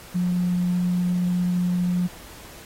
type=tone with tanh clipping; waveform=triangle; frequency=178.5 Hz; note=F3; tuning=38 cents sharp; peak=-19 dBFS; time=0.14-2.08 s; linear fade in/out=20 ms; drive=2 dB; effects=pink hiss -44 dBFS RMS until 2.65 s + AAC 48 kbps